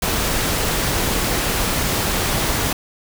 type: noise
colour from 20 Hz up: pink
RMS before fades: -20 dBFS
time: 0.02-2.73 s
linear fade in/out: 5 ms
effects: none